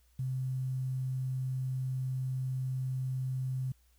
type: tone with quantisation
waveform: sine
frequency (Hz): 130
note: C3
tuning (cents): -11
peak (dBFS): -31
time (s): 0.19-3.72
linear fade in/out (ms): 5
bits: 10
effects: added 60 Hz sine -64 dBFS peak until 3.98 s + white hiss -72 dBFS RMS until 3.98 s